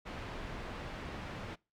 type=low-pass noise; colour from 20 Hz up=pink; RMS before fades=-43 dBFS; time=0.05-1.56 s; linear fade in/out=20 ms; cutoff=2700 Hz; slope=12 dB/octave; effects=noise-tail reverb RT60 0.3 s tail -25 dB re dry